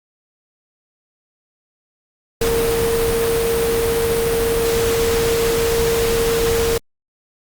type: tone in noise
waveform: sine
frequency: 460.5 Hz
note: A#4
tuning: 21 cents flat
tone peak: -16 dBFS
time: 2.41-6.78 s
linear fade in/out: 5 ms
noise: pink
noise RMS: -22 dBFS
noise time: 2.41-6.78 s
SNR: +3 dB
effects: Opus 48 kbps